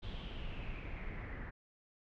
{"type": "noise with low-pass filter sweep", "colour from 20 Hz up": "brown", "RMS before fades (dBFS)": -43, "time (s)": [0.02, 1.51], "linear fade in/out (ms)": 20, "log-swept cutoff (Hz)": [3500, 1800], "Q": 5.6, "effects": []}